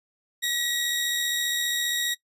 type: tone pair together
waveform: sawtooth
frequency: 1919 / 3763 Hz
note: A#6 / A#7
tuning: +50 / +16 cents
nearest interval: octave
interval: 1166 cents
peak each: -25 / -23 dBFS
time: 0.42-2.15 s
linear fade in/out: 20 ms
effects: noise-tail reverb RT60 0.1 s tail -21 dB re dry + resampled to 32000 Hz